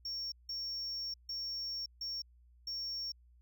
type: tone bursts at uneven times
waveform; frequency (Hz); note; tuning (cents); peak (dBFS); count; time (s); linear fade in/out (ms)
triangle; 5500; F8; -27; -35; 5; 0.05-0.32 / 0.49-1.14 / 1.29-1.86 / 2.01-2.22 / 2.67-3.12; 5
effects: tanh soft clip ceiling -32 dBFS + added 60 Hz sine -60 dBFS peak until 3.41 s